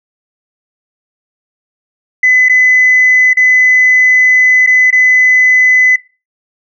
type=tone with dropouts; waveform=sine; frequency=2013 Hz; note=B6; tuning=33 cents sharp; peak=-4 dBFS; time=2.23-5.96 s; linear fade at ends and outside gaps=5 ms; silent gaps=2.486-2.495 / 3.333-3.37 / 4.664-4.672 / 4.906-4.926 s; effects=noise-tail reverb RT60 0.3 s tail -19 dB re dry + tanh soft clip ceiling 0 dBFS